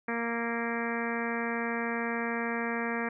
harmonic tone with a mistuned harmonic, 233.1 Hz, A#3, in tune, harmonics 1 / 2 / 3 / 4 / 5 / 6 / 7 / 8 / 9 / 10, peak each -34 / -36 / -40 / -40 / -41 / -43 / -38 / -39 / -42 / -42 dBFS, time 0.08-3.09 s, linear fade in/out 5 ms, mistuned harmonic 6, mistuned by -28 cents, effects none

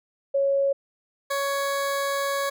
sine / 20% pulse tone pair in turn, 553 / 557.2 Hz, C#5 / C#5, -4 / +9 cents, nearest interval unison, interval 13 cents, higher second, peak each -19 dBFS, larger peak neither, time 0.34-0.73 / 1.3-2.5 s, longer second, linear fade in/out 10 ms, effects none

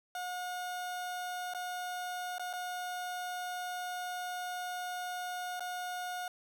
30% pulse tone with dropouts, 722 Hz, F#5, 43 cents flat, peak -34 dBFS, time 0.15-6.28 s, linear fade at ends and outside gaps 2 ms, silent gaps 1.537-1.547 / 2.383-2.395 / 2.53-2.535 / 5.596-5.605 s, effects none

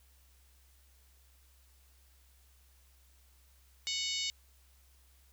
harmonic tone, 740 Hz, F#5, in tune, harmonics 3 / 4 / 5 / 6 / 7 / 8 / 9 / 10, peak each -42 / -39 / -39 / -40 / -42 / -44 / -47 / -44 dBFS, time 3.87-4.3 s, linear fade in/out 0 ms, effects added 65 Hz sine -62 dBFS peak until 5.32 s + white hiss -68 dBFS RMS until 5.32 s

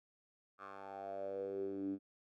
10% pulse tone with band-pass filter sweep, 98 Hz, G2, in tune, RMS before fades -43 dBFS, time 0.58-1.99 s, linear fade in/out 50 ms, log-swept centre 1200 to 260 Hz, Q 7.2, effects none

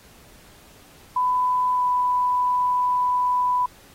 sine tone with pitch glide, 1000 to 993.1 Hz, B5 to B5, +21 to +9 cents, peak -18 dBFS, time 1.16-3.66 s, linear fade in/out 5 ms, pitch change -12 cents, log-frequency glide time 1.74-1.82 s, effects pink hiss -51 dBFS RMS until 3.94 s + AAC 48 kbps

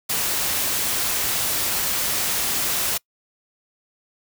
white noise, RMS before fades -23 dBFS, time 0.09-2.98 s, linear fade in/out 10 ms, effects noise-tail reverb RT60 0.1 s tail -25 dB re dry

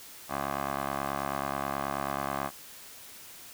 15% pulse tone with band-pass filter, 69.3 Hz, C#2, in tune, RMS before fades -33 dBFS, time 0.28-2.51 s, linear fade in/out 50 ms, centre 990 Hz, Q 1.8, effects white hiss -48 dBFS RMS until 3.53 s

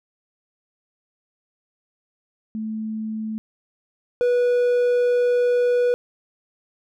sine / triangle tone pair in turn, 218.5 / 488.7 Hz, A3 / B4, -12 / -18 cents, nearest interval octave + major second, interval 1394 cents, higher second, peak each -25 / -14 dBFS, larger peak second, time 2.55-3.38 / 4.21-5.94 s, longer second, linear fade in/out 0 ms, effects none

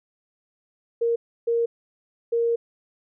sine tone bursts at uneven times, 466.2 Hz, A#4, in tune, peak -19 dBFS, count 3, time 1.01-1.16 / 1.47-1.66 / 2.32-2.56 s, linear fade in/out 10 ms, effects none

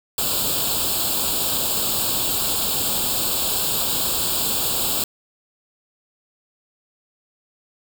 white noise with comb filter, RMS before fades -22 dBFS, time 0.18-5.04 s, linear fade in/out 2 ms, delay 0.25 ms, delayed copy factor +0.9, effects none

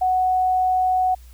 sine tone, 741 Hz, F#5, 2 cents sharp, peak -16 dBFS, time 0.01-1.15 s, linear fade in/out 10 ms, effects added 60 Hz sine -41 dBFS peak until 1.33 s + white hiss -55 dBFS RMS until 1.33 s

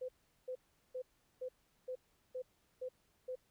sine tone bursts, 509 Hz, C5, 48 cents flat, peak -39 dBFS, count 8, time 0.01-3.356 s, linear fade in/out 10 ms, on 77 ms, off 390 ms, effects pink hiss -75 dBFS RMS until 3.5 s

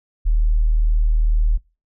sine tone, 38.89 Hz, D#1, in tune, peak -13 dBFS, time 0.25-1.58 s, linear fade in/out 20 ms, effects noise-tail reverb RT60 0.3 s tail -23 dB re dry

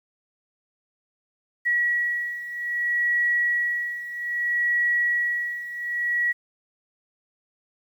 sine beating tone pair, 1923 / 1923.62 Hz, B6 / B6, -47 / -46 cents, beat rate 0.62 Hz, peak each -27 / -23 dBFS, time 1.65-6.33 s, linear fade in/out 20 ms, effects 9-bit

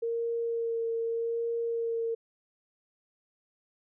sine tone with vibrato, 461.5 Hz, A#4, 17 cents flat, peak -28 dBFS, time 0.02-2.15 s, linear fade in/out 10 ms, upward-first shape sine, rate 0.83 Hz, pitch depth 14 cents each way, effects none

